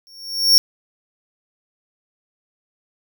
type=tone with exponential growth; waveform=45% pulse; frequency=5500 Hz; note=F8; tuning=27 cents flat; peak=-6 dBFS; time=0.07-0.58 s; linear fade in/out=0 ms; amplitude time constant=110 ms; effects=none